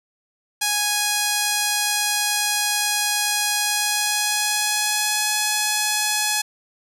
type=tone with pitch glide; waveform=5% pulse; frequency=830.6 to 844.1 Hz; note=G#5 to G#5; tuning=0 to +28 cents; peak=-7 dBFS; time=0.61-6.42 s; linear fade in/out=10 ms; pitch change=+28 cents; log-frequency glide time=3.57-5.3 s; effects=none